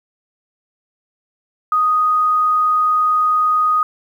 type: tone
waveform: sine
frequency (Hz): 1244.5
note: D#6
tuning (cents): 0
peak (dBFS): -12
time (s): 1.72-3.83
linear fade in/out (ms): 2
effects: 8-bit